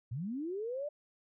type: linear sweep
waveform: sine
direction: up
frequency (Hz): 103.83 to 605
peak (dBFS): -35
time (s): 0.11-0.89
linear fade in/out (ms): 10
effects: none